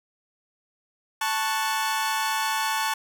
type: chord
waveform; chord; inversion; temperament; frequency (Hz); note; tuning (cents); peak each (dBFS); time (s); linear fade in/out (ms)
sawtooth; F# minor; first; equal; 880 / 1108.7 / 1480; A5 / C#6 / F#6; 0 / 0 / 0; -22 / -26 / -28; 1.21-2.94; 5
effects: none